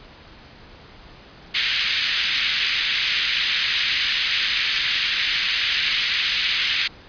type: band-pass noise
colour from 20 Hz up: white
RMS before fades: -22 dBFS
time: 1.54-6.88 s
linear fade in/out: 10 ms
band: 1800 to 4100 Hz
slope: 24 dB/octave
effects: pink hiss -45 dBFS RMS until 7.08 s + resampled to 11025 Hz